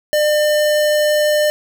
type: tone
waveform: square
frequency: 601 Hz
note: D5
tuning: 40 cents sharp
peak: -13 dBFS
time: 0.13-1.5 s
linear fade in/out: 0 ms
effects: none